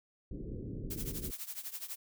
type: low-pass noise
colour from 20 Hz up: pink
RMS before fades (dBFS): -41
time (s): 0.31-1.31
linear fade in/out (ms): 5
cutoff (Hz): 450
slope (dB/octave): 48
type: noise with tremolo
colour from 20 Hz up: blue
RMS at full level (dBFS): -39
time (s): 0.9-1.96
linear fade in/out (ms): 10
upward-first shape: triangle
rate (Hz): 12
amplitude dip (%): 90
effects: none